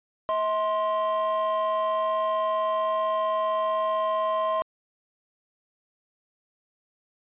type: tone pair together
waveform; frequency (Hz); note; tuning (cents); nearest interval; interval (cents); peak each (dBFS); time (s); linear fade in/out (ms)
triangle; 641 / 1049.8; E5 / C6; -49 / +5; major sixth; 854; -23; 0.29-4.62; 0
effects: tanh soft clip ceiling -16 dBFS + resampled to 8000 Hz